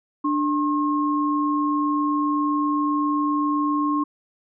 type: tone pair together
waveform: sine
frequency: 295.4 / 1073.6 Hz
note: D4 / C6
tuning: +10 / +44 cents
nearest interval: octave + minor seventh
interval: 2234 cents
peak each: -21 / -23 dBFS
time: 0.24-4.04 s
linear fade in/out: 10 ms
effects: none